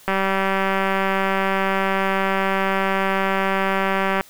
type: click train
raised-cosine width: 0.5 ms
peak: -6 dBFS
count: 798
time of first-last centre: 0.08-4.21 s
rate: 193 Hz
effects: white hiss -48 dBFS RMS until 4.29 s